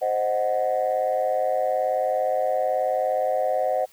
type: chord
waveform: sine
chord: C diminished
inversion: none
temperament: equal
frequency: 523.3 / 622.3 / 740 Hz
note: C5 / Eb5 / Gb5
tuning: 0 / 0 / 0 cents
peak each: -24 dBFS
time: 0.01-3.86 s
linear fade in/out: 20 ms
effects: tanh soft clip ceiling -14 dBFS + white hiss -55 dBFS RMS until 3.92 s